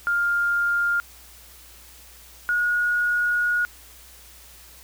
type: tone pair in turn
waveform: sine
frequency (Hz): 1404 / 1446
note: F6 / F#6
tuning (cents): +9 / -40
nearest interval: minor second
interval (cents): 51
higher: second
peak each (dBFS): -19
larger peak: neither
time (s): 0.07-1 / 2.49-3.65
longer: second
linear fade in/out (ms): 0
effects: added 60 Hz sine -51 dBFS peak until 4.83 s + white hiss -48 dBFS RMS until 4.83 s